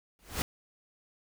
pink noise with exponential growth, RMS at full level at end -27 dBFS, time 0.19-0.42 s, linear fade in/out 0 ms, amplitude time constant 48 ms, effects none

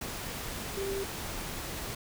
sine tone in noise, 392 Hz, G4, in tune, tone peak -32 dBFS, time 0.77-1.04 s, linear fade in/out 5 ms, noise pink, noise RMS -38 dBFS, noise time 0.01-1.95 s, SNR +3 dB, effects none

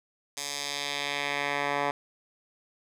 10% pulse tone with band-pass filter sweep, 143 Hz, D3, 46 cents flat, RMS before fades -31 dBFS, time 0.37-1.91 s, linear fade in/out 2 ms, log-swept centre 6700 to 1200 Hz, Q 1.2, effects none

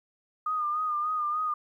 sine tone with vibrato, 1223 Hz, D#6, 30 cents flat, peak -26 dBFS, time 0.46-1.54 s, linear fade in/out 5 ms, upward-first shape sine, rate 3.4 Hz, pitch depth 46 cents each way, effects 11-bit

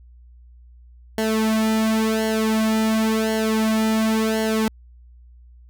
sawtooth tone with flanger, 220 Hz, A3, in tune, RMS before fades -20 dBFS, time 1.18-4.68 s, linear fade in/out 2 ms, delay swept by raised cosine 0.81 to 2.71 ms, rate 0.93 Hz, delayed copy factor -0.85, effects added 60 Hz sine -44 dBFS peak until 5.69 s

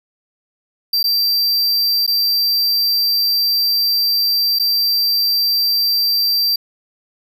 square tone with dropouts, 4699 Hz, D8, in tune, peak -14 dBFS, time 0.93-6.56 s, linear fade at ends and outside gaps 5 ms, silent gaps 1.03-1.04 / 2.065-2.076 / 4.588-4.596 s, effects none

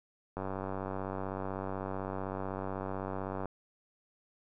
click train, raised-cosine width 1 ms, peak -23 dBFS, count 297, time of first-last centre 0.37-3.457 s, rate 95.9 Hz, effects none

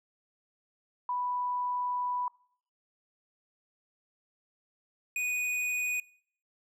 sine / square tone pair in turn, 987.8 / 2478 Hz, B5 / D#7, 0 / -8 cents, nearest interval octave + major third, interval 1592 cents, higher second, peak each -29 / -30 dBFS, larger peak first, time 1.09-2.28 / 5.16-6 s, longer first, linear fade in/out 2 ms, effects noise-tail reverb RT60 0.6 s tail -24 dB re dry + low-pass 12000 Hz 12 dB/octave

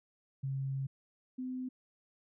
sine tone pair in turn, 135.3 / 255.4 Hz, C#3 / C4, -42 / -42 cents, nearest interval major seventh, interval 1100 cents, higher second, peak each -33 / -36 dBFS, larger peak first, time 0.43-0.87 / 1.38-1.69 s, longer first, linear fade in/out 10 ms, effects none

